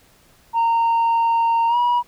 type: tone with pitch glide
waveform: sine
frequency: 922 to 967.3 Hz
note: A#5 to B5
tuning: -19 to -36 cents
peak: -12 dBFS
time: 0.53-2.03 s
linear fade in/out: 50 ms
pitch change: +83 cents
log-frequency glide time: 1.68-1.77 s
effects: tanh soft clip ceiling -14 dBFS + pink hiss -54 dBFS RMS until 2.07 s